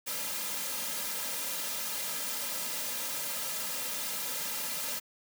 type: noise with comb filter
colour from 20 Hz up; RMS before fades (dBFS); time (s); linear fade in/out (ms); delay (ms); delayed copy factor
white; -35; 0.06-5; 20; 2.7; -0.75
effects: high-pass 200 Hz 12 dB/octave